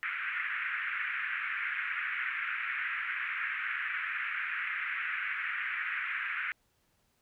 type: band-pass noise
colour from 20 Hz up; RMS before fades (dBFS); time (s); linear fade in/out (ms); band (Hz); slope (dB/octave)
pink; -35; 0.03-6.52; 0; 1400 to 2400; 48
effects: pink hiss -73 dBFS RMS until 7.21 s